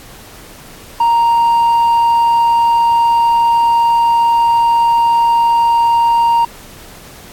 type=tone with hard clipping; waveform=sine; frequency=932.3 Hz; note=A#5; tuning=in tune; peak=-9 dBFS; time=1-6.45 s; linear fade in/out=5 ms; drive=2 dB; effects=pink hiss -37 dBFS RMS until 7.32 s + AAC 64 kbps